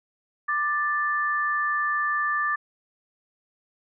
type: tone pair together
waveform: sine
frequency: 1184.6 / 1760 Hz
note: D6 / A6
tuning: +15 / 0 cents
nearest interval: perfect fifth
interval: 685 cents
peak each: -25 dBFS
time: 0.48-2.56 s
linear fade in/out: 10 ms
effects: none